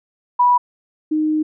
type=tone pair in turn; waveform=sine; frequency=980 / 308.7 Hz; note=B5 / D#4; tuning=-14 / -14 cents; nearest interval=octave + minor sixth; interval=2000 cents; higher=first; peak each=-10 / -15 dBFS; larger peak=first; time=0.39-0.58 / 1.11-1.43 s; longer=second; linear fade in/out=10 ms; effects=none